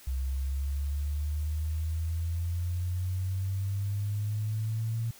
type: exponential sweep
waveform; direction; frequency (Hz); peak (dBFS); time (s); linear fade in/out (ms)
sine; up; 64.9 to 115.4; -28; 0.07-5.11; 5
effects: white hiss -53 dBFS RMS until 5.19 s